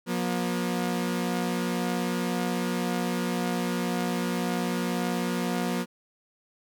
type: tone pair together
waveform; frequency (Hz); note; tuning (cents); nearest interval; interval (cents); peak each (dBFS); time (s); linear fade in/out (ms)
sawtooth; 179 / 239.3; F3 / A#3; +43 / +46; perfect fourth; 503; -25; 0.06-5.86; 50
effects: none